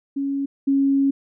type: tone pair in turn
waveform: sine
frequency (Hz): 277.2 / 275.1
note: C#4 / C#4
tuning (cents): 0 / -13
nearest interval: unison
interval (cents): 13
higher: first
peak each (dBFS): -21 / -15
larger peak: second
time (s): 0.16-0.46 / 0.67-1.11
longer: second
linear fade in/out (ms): 10
effects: none